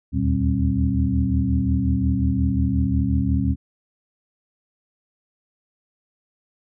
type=tone cluster; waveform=sine; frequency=75.8 / 81.4 / 118.9 / 192.4 / 266.2 Hz; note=D#2 / E2 / A#2 / G3 / C4; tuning=-45 / -21 / +35 / -32 / +30 cents; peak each=-24 dBFS; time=0.12-3.56 s; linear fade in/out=50 ms; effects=none